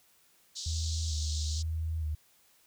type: band-pass noise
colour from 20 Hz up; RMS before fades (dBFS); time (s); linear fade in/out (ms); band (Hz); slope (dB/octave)
pink; -40; 0.55-1.63; 20; 3700 to 7400; 48
type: tone with vibrato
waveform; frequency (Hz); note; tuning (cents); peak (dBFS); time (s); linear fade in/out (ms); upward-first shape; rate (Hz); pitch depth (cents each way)
sine; 78.4; D#2; +14; -30; 0.66-2.15; 5; square; 1.1; 41
effects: white hiss -65 dBFS RMS until 2.66 s